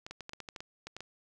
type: clicks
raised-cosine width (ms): 0.2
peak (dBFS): -25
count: 12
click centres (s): 0.065 / 0.11 / 0.207 / 0.294 / 0.334 / 0.403 / 0.488 / 0.562 / 0.605 / 0.87 / 0.966 / 1.006
effects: none